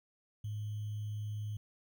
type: tone with sample-and-hold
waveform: sine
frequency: 105.5 Hz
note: G#2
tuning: 28 cents sharp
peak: -36 dBFS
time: 0.44-1.57 s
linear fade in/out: 5 ms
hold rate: 3150 Hz
effects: none